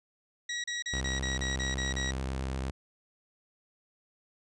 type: tone bursts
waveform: 20% pulse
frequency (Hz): 1915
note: A#6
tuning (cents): +46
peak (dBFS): -27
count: 9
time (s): 0.49-2.112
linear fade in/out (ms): 5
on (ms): 150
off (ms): 34
type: tone with vibrato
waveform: sawtooth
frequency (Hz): 65.9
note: C2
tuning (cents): +13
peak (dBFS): -28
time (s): 0.93-2.71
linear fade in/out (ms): 5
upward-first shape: sine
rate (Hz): 8.8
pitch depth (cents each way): 19
effects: resampled to 22050 Hz